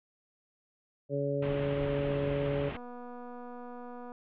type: harmonic tone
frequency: 141.5 Hz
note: C#3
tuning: 36 cents sharp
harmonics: 1 / 2 / 3 / 4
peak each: -34 / -37 / -34 / -33 dBFS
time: 1.09-2.72 s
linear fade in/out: 50 ms
type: low-pass noise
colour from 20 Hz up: pink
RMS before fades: -40 dBFS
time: 1.42-2.77 s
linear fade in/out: 5 ms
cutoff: 3200 Hz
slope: 48 dB/octave
type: click train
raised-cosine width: 1 ms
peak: -33 dBFS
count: 335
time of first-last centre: 2.75-4.119 s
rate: 244 Hz
effects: none